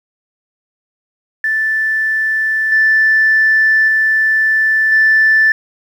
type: tone with level steps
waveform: sine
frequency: 1760 Hz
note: A6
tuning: in tune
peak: -12 / -7 / -9 / -6 dBFS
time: 1.44-5.52 s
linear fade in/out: 2 ms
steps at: 2.72 / 3.88 / 4.92 s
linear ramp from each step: 2 ms
effects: tanh soft clip ceiling -3 dBFS + 7-bit